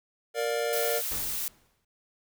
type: chord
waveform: square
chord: Bb major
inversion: none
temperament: equal with one note detuned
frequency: 466.2 / 587.3 / 707.8 Hz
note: Bb4 / D5 / F5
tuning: 0 / 0 / +23 cents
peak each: -30 / -32 / -36 dBFS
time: 0.34-1.02 s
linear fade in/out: 50 ms
type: noise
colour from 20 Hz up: blue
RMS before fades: -32 dBFS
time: 0.73-1.48 s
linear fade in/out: 0 ms
type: noise with exponential decay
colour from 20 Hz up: pink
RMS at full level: -37 dBFS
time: 1.11-1.85 s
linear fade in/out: 5 ms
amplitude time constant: 160 ms
effects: none